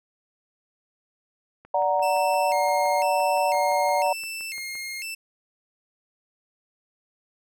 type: click train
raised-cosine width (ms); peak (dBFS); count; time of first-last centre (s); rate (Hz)
0.5; -32; 19; 1.65-4.753; 5.8
type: chord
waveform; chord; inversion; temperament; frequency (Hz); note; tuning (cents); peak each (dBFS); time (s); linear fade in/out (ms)
sine; D augmented; none; equal with one note detuned; 583.9 / 740 / 932.3; D5 / F#5 / A#5; -10 / 0 / 0; -24; 1.74-4.13; 5
type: tone with vibrato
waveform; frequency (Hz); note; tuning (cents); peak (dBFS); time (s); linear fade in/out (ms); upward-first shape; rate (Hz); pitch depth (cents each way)
sawtooth; 2383; D7; +25; -28; 2.02-5.15; 10; square; 1; 190
effects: none